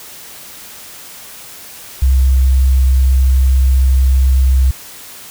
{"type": "tone", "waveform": "sine", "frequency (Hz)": 65.41, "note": "C2", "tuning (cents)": 0, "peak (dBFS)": -7, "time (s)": [2.02, 4.71], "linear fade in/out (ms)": 5, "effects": ["white hiss -34 dBFS RMS until 5.3 s"]}